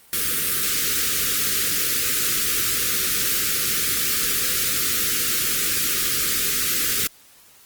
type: band-stop noise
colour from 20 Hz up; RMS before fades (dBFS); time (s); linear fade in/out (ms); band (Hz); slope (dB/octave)
white; -22; 0.13-7.07; 0; 520 to 1200; 96
effects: white hiss -51 dBFS RMS until 7.65 s + Opus 32 kbps